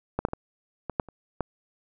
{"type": "clicks", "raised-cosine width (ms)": 1, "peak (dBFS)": [-12, -8, -30, -15, -17, -9, -30, -12], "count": 8, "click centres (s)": [0.19, 0.251, 0.286, 0.334, 0.897, 0.998, 1.087, 1.407], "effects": []}